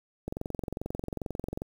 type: click train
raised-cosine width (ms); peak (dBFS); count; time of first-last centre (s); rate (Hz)
2; -20; 31; 0.28-1.619; 22.4
effects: 8-bit